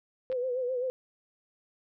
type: tone with vibrato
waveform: sine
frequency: 504 Hz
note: B4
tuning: 35 cents sharp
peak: -28 dBFS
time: 0.3-0.9 s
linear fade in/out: 0 ms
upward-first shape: sine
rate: 7.7 Hz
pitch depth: 67 cents each way
type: clicks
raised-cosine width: 0.3 ms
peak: -32 dBFS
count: 2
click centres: 0.317 / 0.326 s
effects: none